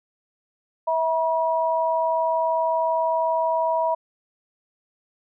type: tone pair together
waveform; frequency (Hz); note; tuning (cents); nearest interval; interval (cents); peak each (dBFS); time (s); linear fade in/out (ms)
sine; 650 / 962.7; E5 / B5; -24 / -45; perfect fifth; 679; -22; 0.87-3.95; 10
effects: none